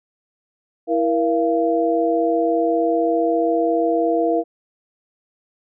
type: tone cluster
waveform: sine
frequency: 328.9 / 474.3 / 683 Hz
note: E4 / A#4 / F5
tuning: -4 / +30 / -39 cents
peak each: -20 dBFS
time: 0.87-4.44 s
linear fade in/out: 50 ms
effects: none